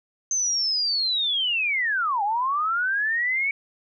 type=linear two-way sweep; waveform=sine; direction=down then up; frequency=6290 to 788 to 2255 Hz; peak=-21 dBFS; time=0.31-3.51 s; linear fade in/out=2 ms; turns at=2.23 s; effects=none